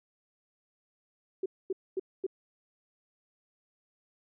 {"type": "tone bursts", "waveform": "sine", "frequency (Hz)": 379.6, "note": "F#4", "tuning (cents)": 44, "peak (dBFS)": -28, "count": 4, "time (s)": [1.43, 2.266], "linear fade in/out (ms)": 5, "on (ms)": 29, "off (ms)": 240, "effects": []}